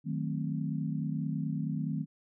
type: chord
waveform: sine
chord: D# diminished seventh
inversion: none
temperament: equal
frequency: 155.56 / 185 / 220 / 261.6 Hz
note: D#3 / F#3 / A3 / C4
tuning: 0 / 0 / 0 / 0 cents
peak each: -33 / -38 / -37 / -38 dBFS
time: 0.04-2.06 s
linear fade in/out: 50 ms
effects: none